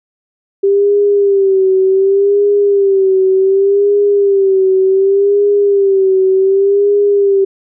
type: tone with vibrato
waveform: sine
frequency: 393 Hz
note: G4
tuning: 4 cents sharp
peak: -7 dBFS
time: 0.63-7.45 s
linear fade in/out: 10 ms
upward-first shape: sine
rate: 0.67 Hz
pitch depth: 64 cents each way
effects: none